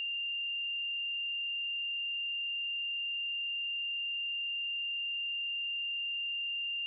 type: tone with frequency modulation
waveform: sine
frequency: 2794 Hz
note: F7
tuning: in tune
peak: -33 dBFS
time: 0-6.86 s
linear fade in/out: 0 ms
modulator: 34 Hz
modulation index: 0.74
effects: none